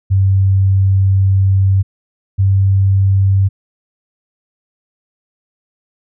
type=tone pair in turn; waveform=sine; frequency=96.5 / 97.17 Hz; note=G2 / G2; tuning=-27 / -15 cents; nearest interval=unison; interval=12 cents; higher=second; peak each=-8 dBFS; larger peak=neither; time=0.1-1.83 / 2.38-3.49 s; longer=first; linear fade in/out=20 ms; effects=none